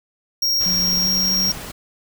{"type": "tone", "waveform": "square", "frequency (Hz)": 5588, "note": "F8", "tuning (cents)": 0, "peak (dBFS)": -17, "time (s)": [0.42, 1.52], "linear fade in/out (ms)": 5}
{"type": "noise", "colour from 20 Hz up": "pink", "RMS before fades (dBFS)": -33, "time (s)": [0.6, 1.72], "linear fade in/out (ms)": 10}
{"type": "tone with pitch glide", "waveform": "sine", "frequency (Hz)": [182.5, 189.15], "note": ["F#3", "F#3"], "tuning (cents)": [-24, 38], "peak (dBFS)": -27, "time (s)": [0.66, 1.5], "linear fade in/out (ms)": 0, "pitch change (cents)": 62, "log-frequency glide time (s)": [0.98, 1.12]}
{"type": "clicks", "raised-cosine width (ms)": 3, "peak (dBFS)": -22, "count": 4, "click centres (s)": [0.8, 0.93, 0.975, 1.574]}
{"effects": []}